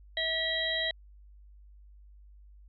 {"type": "harmonic tone", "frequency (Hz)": 646, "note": "E5", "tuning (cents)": -35, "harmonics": [1, 3, 5, 6], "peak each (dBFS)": [-36, -32, -35, -33], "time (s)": [0.17, 0.91], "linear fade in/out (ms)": 2, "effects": ["added 50 Hz sine -51 dBFS peak until 2.68 s"]}